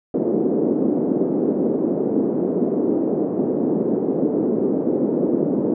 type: band-pass noise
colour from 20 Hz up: white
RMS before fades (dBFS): -20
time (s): 0.14-5.74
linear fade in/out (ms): 2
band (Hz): 210 to 410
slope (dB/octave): 24
effects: none